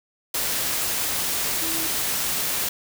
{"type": "tone in noise", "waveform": "sine", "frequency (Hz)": 324.2, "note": "E4", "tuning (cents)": -29, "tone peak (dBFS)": -33, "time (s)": [1.62, 1.87], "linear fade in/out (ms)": 5, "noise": "white", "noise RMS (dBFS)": -25, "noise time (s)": [0.34, 2.69], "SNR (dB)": -11, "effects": []}